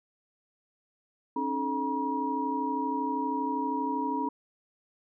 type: tone cluster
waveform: sine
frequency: 271.6 / 304.2 / 433 / 957 Hz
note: C#4 / D#4 / A4 / A#5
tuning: -35 / -39 / -28 / +45 cents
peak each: -32 / -36 / -38 / -30 dBFS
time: 1.36-4.29 s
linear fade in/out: 5 ms
effects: none